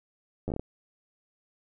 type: slowing click train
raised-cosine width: 2 ms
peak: -19 dBFS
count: 7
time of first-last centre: 0.48-0.595 s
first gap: 10 ms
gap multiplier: 1.26
effects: none